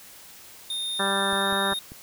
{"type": "tone with pitch glide", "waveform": "square", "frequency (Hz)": [3654, 3701], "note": ["A#7", "A#7"], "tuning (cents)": [-35, -13], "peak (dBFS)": -28, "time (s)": [0.7, 1.79], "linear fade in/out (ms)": 2, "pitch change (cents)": 22, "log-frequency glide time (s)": [1.32, 1.51]}
{"type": "harmonic tone", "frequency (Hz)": 196.4, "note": "G3", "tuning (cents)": 4, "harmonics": [1, 2, 3, 4, 5, 6, 7, 8, 9], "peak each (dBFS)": [-32, -32, -32, -32, -32, -32, -32, -32, -32], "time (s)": [0.99, 1.74], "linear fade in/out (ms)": 10}
{"type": "click train", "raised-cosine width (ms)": 3, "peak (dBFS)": -28, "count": 4, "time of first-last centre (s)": [1.33, 1.919], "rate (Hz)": 5.09}
{"effects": ["white hiss -47 dBFS RMS until 2.02 s"]}